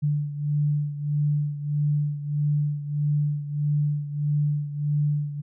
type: beating tone pair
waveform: sine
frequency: 146.83 / 148.43 Hz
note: D3 / D3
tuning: 0 / +19 cents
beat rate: 1.6 Hz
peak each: -23 / -28 dBFS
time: 0.02-5.42 s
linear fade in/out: 20 ms
effects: none